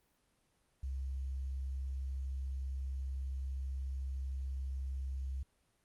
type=tone with quantisation; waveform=sine; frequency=66.5 Hz; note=C2; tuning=29 cents sharp; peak=-36 dBFS; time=0.83-5.43 s; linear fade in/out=5 ms; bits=11; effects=pink hiss -75 dBFS RMS until 5.84 s + Opus 32 kbps